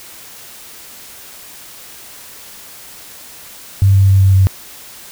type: tone with pitch steps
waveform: sine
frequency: 98 / 97.32 / 96.65 / 95.98 / 95.32 Hz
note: G2 / G2 / G2 / G2 / G2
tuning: 0 / -12 / -24 / -36 / -48 cents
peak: -6 dBFS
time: 3.82-4.47 s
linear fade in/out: 0 ms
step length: 130 ms
effects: white hiss -36 dBFS RMS until 5.11 s